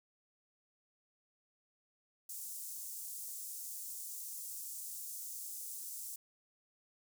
pink high-pass noise, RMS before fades -45 dBFS, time 2.29-6.16 s, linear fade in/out 5 ms, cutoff 7100 Hz, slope 24 dB/octave, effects none

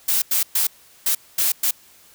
blue noise bursts at uneven times, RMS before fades -19 dBFS, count 6, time 0.08-0.22 / 0.31-0.43 / 0.55-0.67 / 1.06-1.15 / 1.38-1.52 / 1.63-1.71 s, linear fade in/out 5 ms, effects white hiss -51 dBFS RMS until 2.14 s

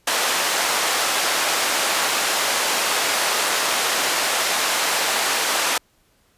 pink band-pass noise, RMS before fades -21 dBFS, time 0.07-5.78 s, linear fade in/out 5 ms, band 660 to 11000 Hz, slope 12 dB/octave, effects pink hiss -61 dBFS RMS until 6.37 s + resampled to 32000 Hz

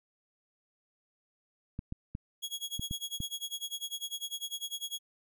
clicks, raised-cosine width 5 ms, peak -24 dBFS, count 6, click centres 1.791 / 1.924 / 2.151 / 2.795 / 2.911 / 3.204 s
sawtooth tone with tremolo, 3322 Hz, G#7, in tune, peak -30 dBFS, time 2.42-4.99 s, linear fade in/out 20 ms, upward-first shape sine, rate 10 Hz, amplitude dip 95%
effects none

